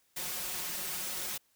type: noise with comb filter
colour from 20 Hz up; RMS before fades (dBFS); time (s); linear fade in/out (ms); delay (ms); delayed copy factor
white; -37; 0.16-1.38; 10; 5.5; +0.95
effects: white hiss -71 dBFS RMS until 1.55 s